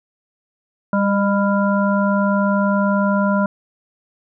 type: harmonic tone with a mistuned harmonic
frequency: 199.2 Hz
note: G3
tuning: 28 cents sharp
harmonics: 1 / 3 / 5 / 7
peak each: -16 / -21 / -23 / -24 dBFS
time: 0.93-3.46 s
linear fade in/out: 2 ms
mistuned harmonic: 3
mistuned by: +30 cents
effects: none